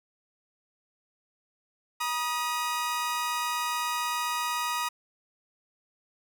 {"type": "tone pair together", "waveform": "sawtooth", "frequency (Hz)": [960.2, 1244.5], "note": ["B5", "D#6"], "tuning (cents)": [-49, 0], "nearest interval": "major third", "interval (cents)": 449, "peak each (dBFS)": -27, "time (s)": [2, 4.89], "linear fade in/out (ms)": 10, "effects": []}